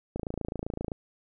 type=click train; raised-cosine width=2 ms; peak=-19 dBFS; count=22; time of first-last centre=0.16-0.918 s; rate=27.7 Hz; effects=none